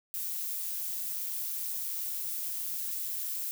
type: noise with amplitude modulation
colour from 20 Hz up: violet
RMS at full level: -33 dBFS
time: 0.14-3.51 s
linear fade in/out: 0 ms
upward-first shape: sine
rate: 172 Hz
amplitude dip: 45%
effects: none